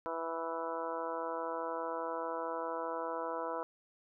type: harmonic tone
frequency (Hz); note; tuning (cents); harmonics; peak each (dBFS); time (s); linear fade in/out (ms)
164.81; E3; 0; 2 / 3 / 4 / 5 / 6 / 7 / 8 / 9; -46 / -40 / -42 / -48 / -40 / -51 / -44 / -53; 0.06-3.63; 0
effects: none